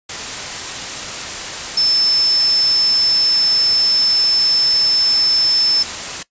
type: tone in noise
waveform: sine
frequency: 5274 Hz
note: E8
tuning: in tune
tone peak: -12 dBFS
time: 1.77-5.83 s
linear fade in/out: 5 ms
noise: white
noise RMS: -25 dBFS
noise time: 0.09-6.23 s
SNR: +10 dB
effects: noise-tail reverb RT60 0.1 s tail -19 dB re dry + resampled to 16000 Hz